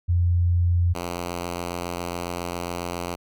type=tone pair in turn; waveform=sine / 5% pulse; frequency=87.31 / 87.31 Hz; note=F2 / F2; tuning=0 / 0 cents; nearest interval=unison; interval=0 cents; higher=neither; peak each=-17 / -17 dBFS; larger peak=neither; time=0.08-0.94 / 0.94-3.16 s; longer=second; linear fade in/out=20 ms; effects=none